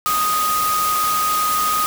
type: tone in noise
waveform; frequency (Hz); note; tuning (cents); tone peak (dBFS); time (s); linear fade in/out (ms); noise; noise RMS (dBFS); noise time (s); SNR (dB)
sine; 1244.5; D#6; 0; -17; 0.06-1.86; 0; white; -24; 0.06-1.86; +4
effects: none